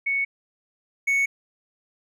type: tone pair in turn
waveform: sine / triangle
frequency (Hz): 2217 / 2217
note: C#7 / C#7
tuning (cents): 0 / 0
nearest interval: unison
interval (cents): 0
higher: neither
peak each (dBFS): -21 / -17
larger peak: second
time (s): 0.06-0.25 / 1.07-1.26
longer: neither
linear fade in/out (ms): 10
effects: none